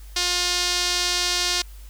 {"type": "tone with band-pass filter", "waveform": "sawtooth", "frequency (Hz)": 355.6, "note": "F4", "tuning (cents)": 31, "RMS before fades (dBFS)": -23, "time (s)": [0.16, 1.62], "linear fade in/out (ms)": 5, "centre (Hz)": 4800, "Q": 1.8, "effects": ["added 50 Hz sine -38 dBFS peak until 1.89 s", "white hiss -52 dBFS RMS until 1.89 s"]}